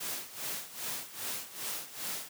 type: noise with tremolo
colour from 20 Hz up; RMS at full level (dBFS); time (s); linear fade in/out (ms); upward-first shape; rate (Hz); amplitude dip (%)
white; -36; 0-2.29; 10; sine; 2.5; 80
effects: high-pass 100 Hz 12 dB/octave